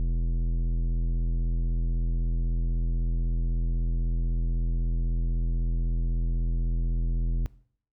triangle tone with tanh clipping, 41.92 Hz, E1, 30 cents sharp, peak -25 dBFS, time 0-7.46 s, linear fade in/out 0 ms, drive 17 dB, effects noise-tail reverb RT60 0.6 s tail -21 dB re dry

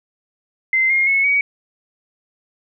sine tone with pitch steps, 2073 / 2133 / 2194 / 2257 Hz, C7 / C7 / C#7 / C#7, -17 / +33 / -18 / +31 cents, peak -13 dBFS, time 0.73-1.41 s, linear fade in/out 2 ms, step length 170 ms, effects none

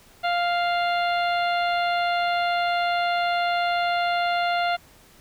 harmonic tone, 698.5 Hz, F5, in tune, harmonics 1 / 2 / 3 / 4 / 5 / 6, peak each -22 / -28 / -32 / -34 / -36 / -38 dBFS, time 0.23-4.77 s, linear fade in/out 20 ms, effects pink hiss -53 dBFS RMS until 5.2 s

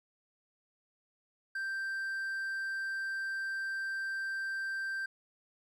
triangle tone, 1570 Hz, G6, 2 cents sharp, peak -32 dBFS, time 1.55-5.06 s, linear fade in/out 5 ms, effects none

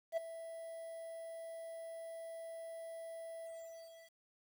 triangle tone with ADSR envelope, 659.3 Hz, E5, in tune, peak -29 dBFS, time 0.12-4.19 s, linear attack 52 ms, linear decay 11 ms, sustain -14 dB, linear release 740 ms, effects 10-bit

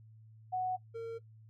sine / triangle tone pair in turn, 740 / 457.3 Hz, F#5 / A#4, 0 / -33 cents, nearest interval minor sixth, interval 833 cents, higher first, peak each -31 / -35 dBFS, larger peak first, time 0.52-0.77 / 0.94-1.19 s, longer neither, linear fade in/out 20 ms, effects noise-tail reverb RT60 0.1 s tail -17 dB re dry + added 110 Hz sine -54 dBFS peak until 1.49 s

